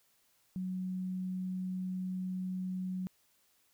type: tone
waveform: sine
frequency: 185 Hz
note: F#3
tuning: in tune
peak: -34 dBFS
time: 0.56-3.07 s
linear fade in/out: 0 ms
effects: white hiss -71 dBFS RMS until 3.73 s